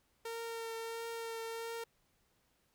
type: tone with vibrato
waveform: sawtooth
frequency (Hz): 457.4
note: A#4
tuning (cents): -33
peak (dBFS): -36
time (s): 0.25-1.84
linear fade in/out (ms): 5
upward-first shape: triangle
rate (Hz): 1.5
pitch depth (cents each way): 17
effects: pink hiss -75 dBFS RMS until 2.74 s